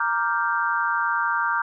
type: chord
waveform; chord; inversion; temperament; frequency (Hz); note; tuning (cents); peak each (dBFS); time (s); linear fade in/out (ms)
sine; G minor seventh; first; equal; 932.3 / 1174.7 / 1396.9 / 1568; Bb5 / D6 / F6 / G6; 0 / 0 / 0 / 0; -26; 0-1.62; 5
effects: none